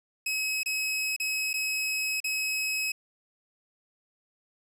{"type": "tone with dropouts", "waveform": "sawtooth", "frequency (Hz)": 2558, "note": "D#7", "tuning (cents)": 47, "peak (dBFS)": -24, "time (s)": [0.26, 2.92], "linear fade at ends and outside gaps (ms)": 5, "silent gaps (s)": [[0.633, 0.659], [1.164, 1.199], [1.532, 1.539], [2.203, 2.242]], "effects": ["resampled to 32000 Hz", "9-bit"]}